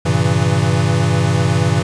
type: chord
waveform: square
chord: G diminished seventh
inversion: none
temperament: equal with one note detuned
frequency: 98 / 116.54 / 135.58 / 164.81 Hz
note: G2 / Bb2 / Db3 / Fb3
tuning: 0 / 0 / -38 / 0 cents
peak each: -19 dBFS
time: 0.05-1.83 s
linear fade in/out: 10 ms
effects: resampled to 22050 Hz + 7-bit